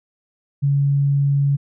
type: tone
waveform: sine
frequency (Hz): 140.7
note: C#3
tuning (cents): +26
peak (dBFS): -14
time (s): 0.62-1.57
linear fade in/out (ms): 20
effects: none